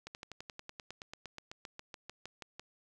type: slowing click train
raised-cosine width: 0.2 ms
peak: -27 dBFS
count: 22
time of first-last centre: 0.07-2.596 s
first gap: 79 ms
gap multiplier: 1.04
effects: none